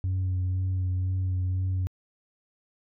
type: tone with vibrato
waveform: sine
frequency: 92.5 Hz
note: F#2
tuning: in tune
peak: -22 dBFS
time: 0.04-1.87 s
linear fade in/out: 0 ms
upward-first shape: sine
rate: 2 Hz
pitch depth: 19 cents each way
effects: tanh soft clip ceiling -23 dBFS